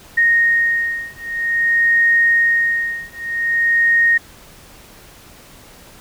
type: beating tone pair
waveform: sine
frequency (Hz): 1859 / 1859.51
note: A#6 / A#6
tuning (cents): -5 / -5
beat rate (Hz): 0.51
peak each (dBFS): -16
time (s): 0.17-4.18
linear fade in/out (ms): 10
effects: pink hiss -43 dBFS RMS until 6 s